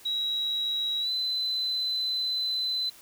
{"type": "tone with pitch glide", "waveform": "sine", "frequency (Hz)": [3862, 4031], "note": ["B7", "B7"], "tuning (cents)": [-39, 35], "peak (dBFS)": -26, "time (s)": [0.05, 2.9], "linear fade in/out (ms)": 10, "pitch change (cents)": 74, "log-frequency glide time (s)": [1, 1.11], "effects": ["white hiss -52 dBFS RMS until 3.01 s"]}